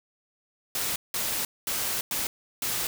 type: noise bursts at uneven times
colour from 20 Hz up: white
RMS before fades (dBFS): -29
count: 5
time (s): 0.75-0.96 / 1.14-1.45 / 1.67-2.01 / 2.11-2.27 / 2.62-2.87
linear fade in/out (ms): 2
effects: none